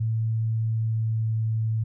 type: tone with pitch glide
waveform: sine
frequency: 111.9 to 111.06 Hz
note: A2 to A2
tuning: +30 to +17 cents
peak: -22 dBFS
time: 0-1.84 s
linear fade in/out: 10 ms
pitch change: -13 cents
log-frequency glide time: 0.7-1.3 s
effects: none